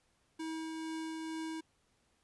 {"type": "tone with tremolo", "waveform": "square", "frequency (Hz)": 320.5, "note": "E4", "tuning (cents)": -49, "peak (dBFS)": -38, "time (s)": [0.39, 1.61], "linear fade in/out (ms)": 10, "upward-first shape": "triangle", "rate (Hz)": 2.2, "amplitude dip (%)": 25, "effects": ["pink hiss -74 dBFS RMS until 2.23 s", "resampled to 24000 Hz"]}